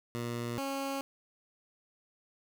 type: tone pair in turn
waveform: 15% pulse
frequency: 118.9 / 273.8 Hz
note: A#2 / C#4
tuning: +35 / -21 cents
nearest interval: octave + major second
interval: 1444 cents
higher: second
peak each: -28 / -27 dBFS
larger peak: second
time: 0.15-0.58 / 0.58-1.01 s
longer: neither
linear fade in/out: 0 ms
effects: none